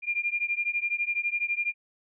sine beating tone pair, 2397 / 2409 Hz, D7 / D7, +35 / +43 cents, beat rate 12 Hz, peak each -29 dBFS, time 0.02-1.74 s, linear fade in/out 50 ms, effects none

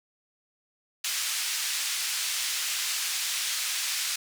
white band-pass noise, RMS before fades -30 dBFS, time 1.04-4.16 s, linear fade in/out 5 ms, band 1900 to 7600 Hz, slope 12 dB/octave, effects none

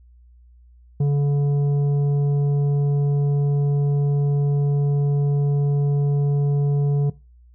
sine tone with tanh clipping, 143.1 Hz, D3, 45 cents flat, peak -17 dBFS, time 1-7.1 s, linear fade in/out 5 ms, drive 7 dB, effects noise-tail reverb RT60 0.3 s tail -21 dB re dry + added 60 Hz sine -47 dBFS peak until 7.54 s

